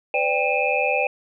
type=tone cluster; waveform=sine; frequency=508 / 587 / 790 / 2439 / 2589 Hz; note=B4 / D5 / G5 / D#7 / E7; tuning=+49 / -1 / +13 / -35 / -32 cents; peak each=-25 dBFS; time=0.14-1.07 s; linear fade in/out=2 ms; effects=none